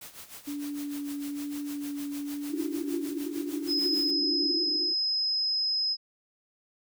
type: noise with tremolo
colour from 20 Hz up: white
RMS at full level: -43 dBFS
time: 0.01-4.11 s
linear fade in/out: 5 ms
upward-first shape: sine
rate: 6.6 Hz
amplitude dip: 75%
type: tone with vibrato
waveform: sine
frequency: 287.9 Hz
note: D4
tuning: 34 cents flat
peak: -32 dBFS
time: 0.47-4.52 s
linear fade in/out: 10 ms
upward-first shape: sine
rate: 1.1 Hz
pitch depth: 9 cents each way
type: band-pass noise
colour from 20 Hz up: pink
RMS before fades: -35 dBFS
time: 2.49-4.94 s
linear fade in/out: 50 ms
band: 310 to 360 Hz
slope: 96 dB/octave
type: tone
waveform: sine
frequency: 5090 Hz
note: D#8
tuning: 39 cents sharp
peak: -25 dBFS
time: 3.67-5.97 s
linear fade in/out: 50 ms
effects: none